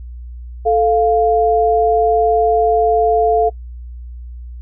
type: tone pair together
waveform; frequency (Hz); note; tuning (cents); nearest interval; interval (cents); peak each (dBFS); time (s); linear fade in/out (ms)
sine; 439.7 / 698.5; A4 / F5; -1 / 0; minor sixth; 801; -13; 0.65-3.5; 20
effects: noise-tail reverb RT60 0.1 s tail -24 dB re dry + added 60 Hz sine -28 dBFS peak until 4.61 s